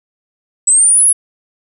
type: linear sweep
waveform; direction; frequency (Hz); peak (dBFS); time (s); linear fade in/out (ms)
sine; up; 7860 to 10850; -5; 0.67-1.13; 10
effects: tanh soft clip ceiling -2 dBFS